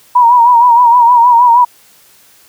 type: tone with vibrato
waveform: sine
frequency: 958 Hz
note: A#5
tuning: 47 cents sharp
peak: -3 dBFS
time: 0.15-1.65 s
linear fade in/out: 10 ms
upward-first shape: sine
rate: 6.4 Hz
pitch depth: 66 cents each way
effects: white hiss -45 dBFS RMS until 2.48 s + high-pass 60 Hz 12 dB/octave